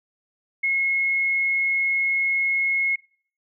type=tone; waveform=sine; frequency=2169 Hz; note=C#7; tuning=38 cents flat; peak=-19 dBFS; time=0.63-2.96 s; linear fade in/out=10 ms; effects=noise-tail reverb RT60 0.5 s tail -22 dB re dry